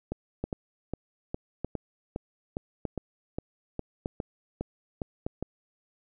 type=two click trains; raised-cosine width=2 ms; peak=-17 / -18 dBFS; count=5 / 14; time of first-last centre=0.44-5.265 / 0.12-5.426 s; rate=0.829 / 2.45 Hz; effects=none